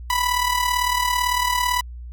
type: tone with amplitude modulation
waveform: sawtooth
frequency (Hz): 987.8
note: B5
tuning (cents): 0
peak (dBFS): -12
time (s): 0.1-1.81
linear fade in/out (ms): 2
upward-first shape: sine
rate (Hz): 37.9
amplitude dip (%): 60
effects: added 60 Hz sine -32 dBFS peak until 2.12 s + MP3 96 kbps